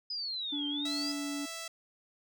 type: exponential two-way sweep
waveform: sine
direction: down then up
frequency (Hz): 5050 to 3129 to 5050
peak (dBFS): -34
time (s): 0.1-1.12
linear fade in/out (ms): 5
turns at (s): 0.67
type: tone with pitch glide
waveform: triangle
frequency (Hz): 289.4 to 285.7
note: D4 to D4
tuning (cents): -25 to -48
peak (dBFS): -33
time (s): 0.52-1.46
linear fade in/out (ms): 10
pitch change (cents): -23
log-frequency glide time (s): 0.84-1.31
type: tone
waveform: 5% pulse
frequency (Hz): 660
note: E5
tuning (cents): +2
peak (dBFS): -28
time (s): 0.85-1.68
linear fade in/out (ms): 5
effects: none